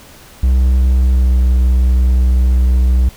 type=tone with pitch glide; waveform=triangle; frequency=63.9 to 62.8 Hz; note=C2 to B1; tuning=-40 to +30 cents; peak=-6 dBFS; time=0.43-3.09 s; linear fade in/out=5 ms; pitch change=-30 cents; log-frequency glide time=1.07-1.38 s; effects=pink hiss -40 dBFS RMS until 3.16 s